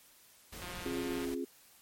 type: noise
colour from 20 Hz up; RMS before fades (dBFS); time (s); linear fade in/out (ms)
pink; -46; 0.52-1.35; 10
type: click train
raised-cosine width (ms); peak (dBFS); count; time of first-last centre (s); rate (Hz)
0.3; -29; 113; 0.62-1.249; 178
type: chord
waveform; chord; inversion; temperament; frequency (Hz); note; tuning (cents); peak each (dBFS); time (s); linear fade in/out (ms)
sine; F minor; second; equal with one note detuned; 267.4 / 349.2 / 415.3; C4 / F4 / Ab4; +38 / 0 / 0; -37 / -39 / -40; 0.85-1.45; 10
effects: white hiss -61 dBFS RMS until 1.81 s + MP3 64 kbps